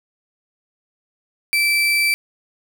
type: tone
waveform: 35% pulse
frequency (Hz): 2328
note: D7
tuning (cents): -16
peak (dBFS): -13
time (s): 1.53-2.14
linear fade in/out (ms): 0
effects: none